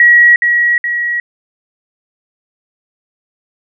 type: tone with echo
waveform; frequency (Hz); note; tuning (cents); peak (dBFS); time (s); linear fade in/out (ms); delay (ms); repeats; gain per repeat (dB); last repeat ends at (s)
sine; 1913; A#6; +44; -3; 0-0.36; 2; 420; 2; -5; 1.2
effects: none